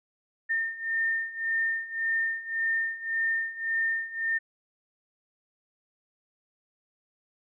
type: beating tone pair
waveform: sine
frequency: 1813 / 1814.8 Hz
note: A#6 / A#6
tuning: -49 / -47 cents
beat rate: 1.8 Hz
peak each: -31 / -28 dBFS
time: 0.49-4.39 s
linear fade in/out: 20 ms
effects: none